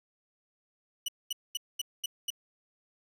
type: tone bursts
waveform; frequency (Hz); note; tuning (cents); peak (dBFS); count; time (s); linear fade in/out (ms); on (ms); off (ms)
sawtooth; 2952; F#7; -5; -27; 6; 1.06-2.304; 5; 24; 220
effects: resampled to 32000 Hz